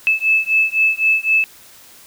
sine beating tone pair, 2613 / 2616.9 Hz, E7 / E7, -16 / -13 cents, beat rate 3.9 Hz, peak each -16 dBFS, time 0.07-1.44 s, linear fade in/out 0 ms, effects white hiss -44 dBFS RMS until 2.06 s

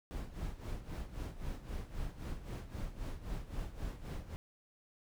brown noise with tremolo, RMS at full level -39 dBFS, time 0.11-4.36 s, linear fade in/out 0 ms, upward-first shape sine, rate 3.8 Hz, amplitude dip 75%, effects none

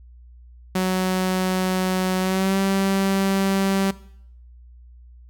sawtooth tone with pitch glide, 185.8 to 194.25 Hz, F#3 to G3, +7 to -16 cents, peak -15 dBFS, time 0.75-3.91 s, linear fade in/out 5 ms, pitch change +77 cents, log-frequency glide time 2.2-2.58 s, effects noise-tail reverb RT60 0.7 s tail -19 dB re dry + added 60 Hz sine -43 dBFS peak until 5.29 s

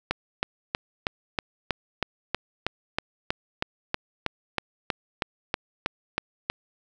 click train, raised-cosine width 0.3 ms, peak -8 dBFS, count 21, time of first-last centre 0.11-6.5 s, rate 3.13 Hz, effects none

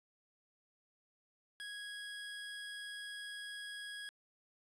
25% pulse tone, 1657 Hz, G#6, 4 cents flat, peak -40 dBFS, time 1.6-4.09 s, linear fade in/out 0 ms, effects resampled to 22050 Hz

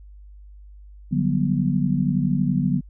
sine chord, G major seventh, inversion second, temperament just, 147 / 183.75 / 196 / 245 Hz, D3 / F#3 / G3 / B3, +2 / -12 / 0 / -14 cents, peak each -23 / -23 / -26 / -24 dBFS, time 1.11-2.81 s, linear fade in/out 20 ms, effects added 50 Hz sine -41 dBFS peak until 2.89 s

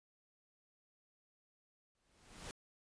pink noise with exponential growth, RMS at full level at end -45 dBFS, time 1.95-2.51 s, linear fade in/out 0 ms, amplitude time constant 120 ms, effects resampled to 22050 Hz

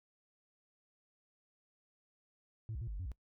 sine tone with pitch steps, 110.4 / 63.1 / 114.8 / 53.1 / 48.1 / 91.5 / 58.4 Hz, A2 / B1 / A#2 / G#1 / G1 / F#2 / A#1, +6 / +38 / -26 / +39 / -32 / -19 / +4 cents, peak -37 dBFS, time 2.69-3.117 s, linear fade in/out 0 ms, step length 61 ms, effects noise-tail reverb RT60 0.1 s tail -21 dB re dry + tanh soft clip ceiling -36 dBFS

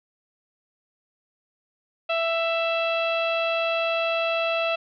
sine tone with frequency modulation, 663 Hz, E5, 10 cents sharp, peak -22 dBFS, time 2.09-4.76 s, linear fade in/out 10 ms, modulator 663 Hz, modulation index 3.9, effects none

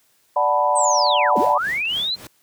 sine chord, B minor seventh, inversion first, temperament equal, 587.3 / 740 / 880 / 987.8 Hz, D5 / F#5 / A5 / B5, 0 / 0 / 0 / 0 cents, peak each -21 / -22 / -22 / -19 dBFS, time 0.36-1.58 s, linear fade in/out 5 ms
sine linear two-way sweep, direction down then up, 8490 to 184.1 to 4205 Hz, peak -20 dBFS, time 0.75-2.16 s, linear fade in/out 20 ms, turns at 1.38 s
clicks, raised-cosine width 0.2 ms, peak -26 dBFS, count 2, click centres 1.068 / 1.854 s
pink noise with tremolo, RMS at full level -36 dBFS, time 1.36-2.27 s, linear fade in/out 2 ms, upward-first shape triangle, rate 3.6 Hz, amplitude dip 100%
effects white hiss -61 dBFS RMS until 2.42 s + high-pass 80 Hz 12 dB/octave

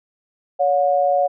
sine tone pair together, 564 / 721.6 Hz, C#5 / F#5, +30 / -44 cents, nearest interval major third, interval 426 cents, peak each -17 dBFS, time 0.59-1.28 s, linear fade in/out 20 ms, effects none

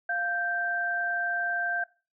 sine tone pair together, 698.5 / 1568 Hz, F5 / G6, 0 / 0 cents, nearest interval octave + major second, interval 1400 cents, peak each -32 / -27 dBFS, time 0.09-1.84 s, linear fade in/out 5 ms, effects noise-tail reverb RT60 0.3 s tail -19 dB re dry

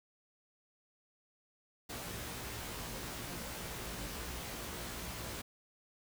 pink noise with comb filter, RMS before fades -43 dBFS, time 1.89-5.42 s, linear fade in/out 10 ms, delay 17 ms, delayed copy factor +0.9, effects none

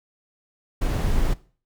brown noise, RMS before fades -21 dBFS, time 0.81-1.34 s, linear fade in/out 10 ms, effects noise-tail reverb RT60 0.4 s tail -19 dB re dry

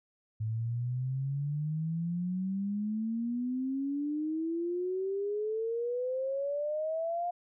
sine exponential sweep, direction up, 108 to 710 Hz, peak -30 dBFS, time 0.4-7.31 s, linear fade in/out 10 ms, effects none

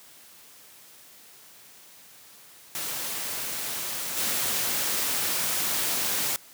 white noise with level steps, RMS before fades -32 / -27 dBFS, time 2.75-6.36 s, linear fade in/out 0 ms, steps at 4.16 s, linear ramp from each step 20 ms, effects white hiss -51 dBFS RMS until 6.53 s + high-pass 100 Hz 12 dB/octave

